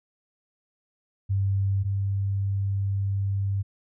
sine tone pair in turn, 98 / 98.62 Hz, G2 / G2, 0 / +11 cents, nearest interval unison, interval 11 cents, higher second, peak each -21 / -23 dBFS, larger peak first, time 1.29-1.84 / 1.84-3.63 s, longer second, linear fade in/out 20 ms, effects none

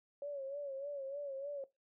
sine tone with vibrato, 558 Hz, C#5, 11 cents sharp, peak -39 dBFS, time 0.22-1.64 s, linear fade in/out 2 ms, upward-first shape sine, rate 3.3 Hz, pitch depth 71 cents each way, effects noise-tail reverb RT60 0.2 s tail -19 dB re dry

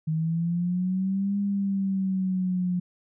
sine linear two-way sweep, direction up then down, 156 to 201.9 to 178.2 Hz, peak -23 dBFS, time 0.07-2.8 s, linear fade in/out 10 ms, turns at 1.38 s, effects none

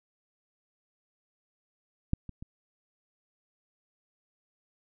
clicks, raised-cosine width 5 ms, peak -13 / -28 / -29 dBFS, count 3, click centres 2.134 / 2.293 / 2.425 s, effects none

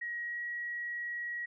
sine tone with pitch glide, 1898 to 1910.1 Hz, A#6 to A#6, +31 to +42 cents, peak -35 dBFS, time 0.01-1.46 s, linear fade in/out 10 ms, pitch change +11 cents, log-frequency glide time 0.25-0.42 s, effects none

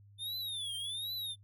square tone with vibrato, 3570 Hz, A7, 24 cents sharp, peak -37 dBFS, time 0.18-1.36 s, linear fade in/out 50 ms, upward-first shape triangle, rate 1.3 Hz, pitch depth 220 cents each way, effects noise-tail reverb RT60 0.1 s tail -23 dB re dry + added 101 Hz sine -56 dBFS peak until 1.43 s

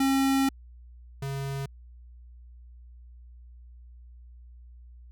square tone pair in turn, 270 / 137.44 Hz, C#4 / C#3, -45 / -14 cents, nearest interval octave, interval 1169 cents, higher first, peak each -22 / -31 dBFS, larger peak first, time 0-0.49 / 1.22-1.66 s, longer first, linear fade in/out 5 ms, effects added 60 Hz sine -46 dBFS peak until 5.11 s

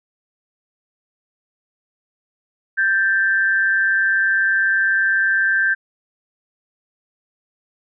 sine tone pair together, 1568 / 1760 Hz, G6 / A6, 0 / 0 cents, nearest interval major second, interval 200 cents, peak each -15 / -22 dBFS, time 2.77-5.75 s, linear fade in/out 20 ms, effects none

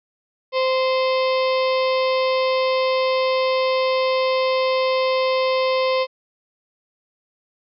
harmonic tone with a mistuned harmonic, 520 Hz, C5, 11 cents flat, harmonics 1 / 2 / 4 / 5 / 6 / 7 / 8 / 9 / 10, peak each -18 / -24 / -30 / -32 / -34 / -35 / -36 / -37 / -38 dBFS, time 0.52-6.07 s, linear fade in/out 50 ms, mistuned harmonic 8, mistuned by +37 cents, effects none

